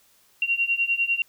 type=beating tone pair; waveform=sine; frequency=2750 / 2760 Hz; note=F7 / F7; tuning=-27 / -21 cents; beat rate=10 Hz; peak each=-25 / -23 dBFS; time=0.42-1.22 s; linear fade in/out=2 ms; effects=white hiss -60 dBFS RMS until 1.28 s